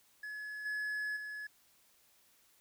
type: tone with level steps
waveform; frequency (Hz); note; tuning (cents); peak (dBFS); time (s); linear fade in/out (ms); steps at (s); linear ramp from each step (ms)
triangle; 1700; G#6; +40; -39 / -33 / -39; 0.23-1.47; 5; 0.65 / 1.16; 10
effects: white hiss -68 dBFS RMS until 2.6 s